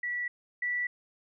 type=tone pair in turn; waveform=sine; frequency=1949 / 1959.2 Hz; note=B6 / B6; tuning=-23 / -14 cents; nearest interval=unison; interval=9 cents; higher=second; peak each=-30 / -28 dBFS; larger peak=second; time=0.03-0.28 / 0.62-0.87 s; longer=neither; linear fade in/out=5 ms; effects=none